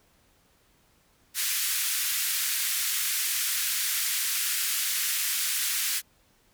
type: band-pass noise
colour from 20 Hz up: white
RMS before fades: -28 dBFS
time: 1.34-6.02 s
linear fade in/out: 50 ms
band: 1500 to 16000 Hz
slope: 24 dB/octave
effects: pink hiss -64 dBFS RMS until 6.53 s